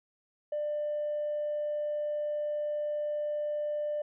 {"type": "tone with tanh clipping", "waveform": "triangle", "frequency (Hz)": 595, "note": "D5", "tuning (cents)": 22, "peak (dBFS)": -29, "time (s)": [0.52, 4.02], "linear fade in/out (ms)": 5, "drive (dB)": 1, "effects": ["resampled to 8000 Hz"]}